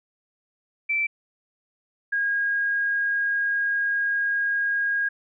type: tone pair in turn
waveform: sine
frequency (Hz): 2331 / 1632.5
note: D7 / G#6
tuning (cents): -14 / -30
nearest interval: tritone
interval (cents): 616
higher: first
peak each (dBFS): -21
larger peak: neither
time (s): 0.89-1.07 / 2.12-5.09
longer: second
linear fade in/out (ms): 10
effects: none